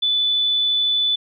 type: tone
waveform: sine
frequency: 3486 Hz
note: A7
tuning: 17 cents flat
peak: -16 dBFS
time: 0.02-1.16 s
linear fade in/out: 10 ms
effects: none